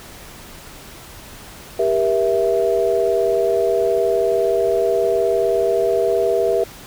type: chord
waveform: sine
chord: E diminished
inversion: first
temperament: just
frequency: 395.6 / 474.7 / 659.3 Hz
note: G4 / Bb4 / E5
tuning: +16 / +31 / 0 cents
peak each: -19 dBFS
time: 1.79-6.64 s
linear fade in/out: 5 ms
effects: pink hiss -39 dBFS RMS until 6.86 s